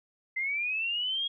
sine linear sweep, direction up, 2047 to 3300 Hz, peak -28 dBFS, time 0.36-1.28 s, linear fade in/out 10 ms, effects none

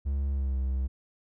triangle tone with pitch glide, 69.3 to 65.52 Hz, C#2 to C2, 0 to +3 cents, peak -24 dBFS, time 0.05-0.88 s, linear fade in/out 20 ms, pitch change -97 cents, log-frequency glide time 0.31-0.57 s, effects none

